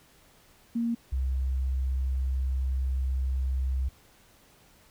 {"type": "tone pair in turn", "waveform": "sine", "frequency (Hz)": [233.1, 65.41], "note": ["A#3", "C2"], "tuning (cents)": [0, 0], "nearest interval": "octave + minor seventh", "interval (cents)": 2200, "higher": "first", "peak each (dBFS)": -25, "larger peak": "neither", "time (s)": [[0.75, 0.95], [1.12, 3.89]], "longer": "second", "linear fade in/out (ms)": 10, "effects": ["pink hiss -59 dBFS RMS until 4.9 s"]}